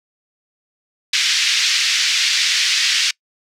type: band-pass noise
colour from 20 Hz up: white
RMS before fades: -17 dBFS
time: 1.13-3.11 s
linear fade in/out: 5 ms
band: 1900 to 5400 Hz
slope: 24 dB/octave
effects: noise-tail reverb RT60 0.1 s tail -25 dB re dry